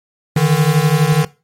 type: beating tone pair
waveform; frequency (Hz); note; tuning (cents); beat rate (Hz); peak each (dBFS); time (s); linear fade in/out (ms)
square; 146.83 / 158.83; D3 / D#3; 0 / +36; 12; -14; 0.36-1.25; 5
effects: noise-tail reverb RT60 0.3 s tail -20 dB re dry + MP3 64 kbps